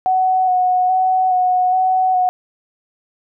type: tone with vibrato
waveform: sine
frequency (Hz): 740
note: F#5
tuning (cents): 0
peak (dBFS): -12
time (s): 0.06-2.29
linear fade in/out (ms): 0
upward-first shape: square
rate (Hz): 1.2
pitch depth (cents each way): 17
effects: none